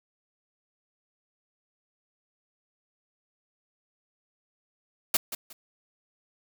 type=noise with echo; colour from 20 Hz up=white; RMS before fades=-22 dBFS; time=5.14-5.17 s; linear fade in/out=5 ms; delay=180 ms; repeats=2; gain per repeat=-12 dB; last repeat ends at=5.53 s; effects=none